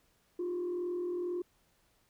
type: tone with frequency modulation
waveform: sine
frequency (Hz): 353.9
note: F4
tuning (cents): +23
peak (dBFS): -31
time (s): 0.39-1.42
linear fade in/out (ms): 5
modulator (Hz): 42.1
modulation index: 0.4
effects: tanh soft clip ceiling -30 dBFS + pink hiss -71 dBFS RMS until 2.09 s